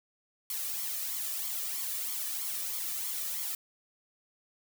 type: noise with flanger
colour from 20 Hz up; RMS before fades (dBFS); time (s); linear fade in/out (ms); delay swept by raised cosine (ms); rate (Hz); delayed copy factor
blue; -35; 0.5-3.55; 2; 0.9 to 1.72; 3.1; +0.65
effects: none